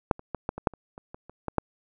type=clicks; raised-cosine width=1 ms; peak=-6 / -28 / -16 / -13 / -21 / -6 / -30 / -28 / -26 / -30 / -16 / -8 dBFS; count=12; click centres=0.112 / 0.194 / 0.347 / 0.491 / 0.58 / 0.672 / 0.737 / 0.979 / 1.145 / 1.296 / 1.483 / 1.583 s; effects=none